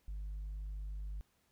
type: tone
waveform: sine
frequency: 50.5 Hz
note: G#1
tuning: 48 cents flat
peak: -37 dBFS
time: 0.08-1.21 s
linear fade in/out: 0 ms
effects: tanh soft clip ceiling -38 dBFS + pink hiss -75 dBFS RMS until 1.51 s